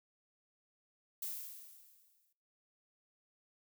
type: noise with exponential decay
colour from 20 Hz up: violet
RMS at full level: -39 dBFS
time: 1.22-2.33 s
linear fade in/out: 5 ms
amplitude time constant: 240 ms
effects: noise-tail reverb RT60 0.6 s tail -21 dB re dry